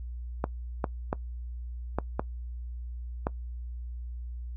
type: clicks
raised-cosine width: 1 ms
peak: -13 dBFS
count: 6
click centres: 0.441 / 0.842 / 1.129 / 1.986 / 2.195 / 3.269 s
effects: noise-tail reverb RT60 0.1 s tail -21 dB re dry + added 60 Hz sine -35 dBFS peak until 4.56 s